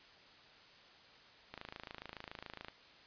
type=click train; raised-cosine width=0.3 ms; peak=-29 dBFS; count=32; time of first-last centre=1.54-2.684 s; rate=27.1 Hz; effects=white hiss -60 dBFS RMS until 3.06 s + resampled to 11025 Hz